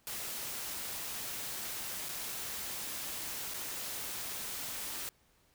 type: noise with dropouts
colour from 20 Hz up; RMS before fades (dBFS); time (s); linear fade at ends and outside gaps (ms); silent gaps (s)
white; -40; 0.07-5.09; 0; 2.086-2.091 / 3.537-3.542
effects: pink hiss -69 dBFS RMS until 5.54 s